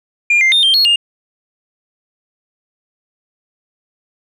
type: tone with pitch steps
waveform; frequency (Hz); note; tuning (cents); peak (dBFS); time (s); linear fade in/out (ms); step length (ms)
sine; 2405 / 2100 / 3645 / 3167 / 4316 / 2823; D7 / C7 / A#7 / G7 / C#8 / F7; +41 / +6 / -40 / +17 / -47 / +18; -6; 0.3-0.96; 5; 110
effects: tanh soft clip ceiling -7 dBFS